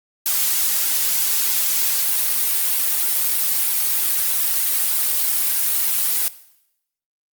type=noise with flanger; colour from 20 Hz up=blue; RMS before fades=-19 dBFS; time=0.26-6.28 s; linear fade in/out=0 ms; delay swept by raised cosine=1.6 to 3 ms; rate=3.2 Hz; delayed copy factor=-0.5; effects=noise-tail reverb RT60 0.8 s tail -17 dB re dry + Opus 48 kbps